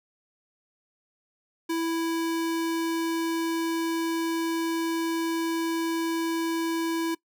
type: tone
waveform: square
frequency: 330 Hz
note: E4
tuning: 2 cents sharp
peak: -26 dBFS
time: 1.69-7.15 s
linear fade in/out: 10 ms
effects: noise-tail reverb RT60 0.1 s tail -21 dB re dry